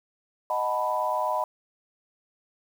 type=chord; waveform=sine; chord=B dominant seventh; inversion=first; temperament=equal; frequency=622.3 / 740 / 880 / 987.8 Hz; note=D#5 / F#5 / A5 / B5; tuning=0 / 0 / 0 / 0 cents; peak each=-29 / -32 / -32 / -27 dBFS; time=0.5-1.44 s; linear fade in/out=2 ms; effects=8-bit